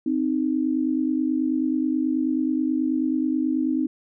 sine tone pair together, 260.8 / 310.1 Hz, C4 / D#4, -5 / -6 cents, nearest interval minor third, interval 299 cents, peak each -23 dBFS, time 0.06-3.87 s, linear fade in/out 5 ms, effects none

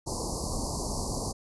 pink band-stop noise, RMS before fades -32 dBFS, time 0.06-1.33 s, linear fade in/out 20 ms, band 1100 to 4400 Hz, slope 96 dB/octave, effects resampled to 24000 Hz

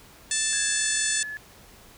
harmonic tone, 880 Hz, A5, in tune, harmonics 2 / 3 / 4 / 5 / 6 / 7 / 8 / 9 / 10, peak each -32 / -36 / -33 / -34 / -36 / -32 / -31 / -30 / -30 dBFS, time 0.31-1.23 s, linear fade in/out 2 ms
sine tone with pitch glide, 1669 to 1714.9 Hz, G#6 to A6, +8 to -45 cents, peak -32 dBFS, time 0.53-1.37 s, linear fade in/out 0 ms, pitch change +47 cents, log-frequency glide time 0.73-0.8 s
effects pink hiss -51 dBFS RMS until 1.97 s

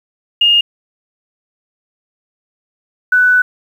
sine tone pair in turn, 2838 / 1491.3 Hz, F7 / F#6, +27 / +13 cents, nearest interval major seventh, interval 1114 cents, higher first, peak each -7 dBFS, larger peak neither, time 0.41-0.61 / 3.12-3.42 s, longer second, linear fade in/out 5 ms, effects 7-bit

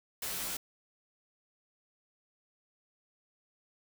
white noise with comb filter, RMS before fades -37 dBFS, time 0.22-0.57 s, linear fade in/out 5 ms, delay 13 ms, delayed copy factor -0.75, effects none

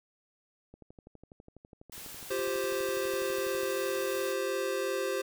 click train, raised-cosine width 2 ms, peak -37 dBFS, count 36, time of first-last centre 0.74-3.633 s, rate 12.1 Hz
white noise, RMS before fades -45 dBFS, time 1.92-4.33 s, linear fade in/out 2 ms
square chord, F suspended second, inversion none, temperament equal, 349.2 / 392 / 523.3 Hz, F4 / G4 / C5, 0 / 0 / 0 cents, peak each -39 / -34 / -34 dBFS, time 2.3-5.22 s, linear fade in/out 10 ms
effects none

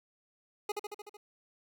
25% pulse tone with echo, 415.3 Hz, G#4, in tune, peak -27 dBFS, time 0.69-0.72 s, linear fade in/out 5 ms, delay 75 ms, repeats 6, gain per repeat -3 dB, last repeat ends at 1.17 s, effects none

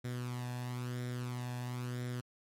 sawtooth tone with flanger, 123.47 Hz, B2, in tune, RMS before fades -39 dBFS, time 0.04-2.21 s, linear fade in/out 10 ms, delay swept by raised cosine 0.54 to 1.17 ms, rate 1 Hz, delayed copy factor +0.6, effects MP3 64 kbps

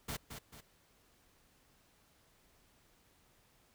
pink noise with echo, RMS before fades -40 dBFS, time 0.08-0.17 s, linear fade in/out 10 ms, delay 220 ms, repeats 2, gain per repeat -7 dB, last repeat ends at 0.61 s, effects pink hiss -69 dBFS RMS until 3.74 s

